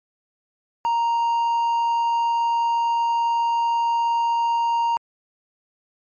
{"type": "tone", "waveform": "triangle", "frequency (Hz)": 932.3, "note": "A#5", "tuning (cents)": 0, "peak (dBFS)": -16, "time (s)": [0.85, 4.97], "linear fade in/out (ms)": 0, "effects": ["MP3 32 kbps"]}